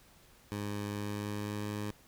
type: tone with pitch glide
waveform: 15% pulse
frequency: 102.8 to 104.42 Hz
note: G#2 to G#2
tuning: -17 to +10 cents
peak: -29 dBFS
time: 0.52-1.91 s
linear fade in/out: 0 ms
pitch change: +27 cents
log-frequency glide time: 0.93-1.69 s
effects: pink hiss -61 dBFS RMS until 2.07 s